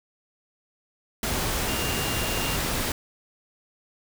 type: tone in noise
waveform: sine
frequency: 2800 Hz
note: F7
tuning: 4 cents sharp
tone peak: -34 dBFS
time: 1.68-2.56 s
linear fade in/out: 2 ms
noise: pink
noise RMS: -27 dBFS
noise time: 1.23-2.92 s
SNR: -10 dB
effects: none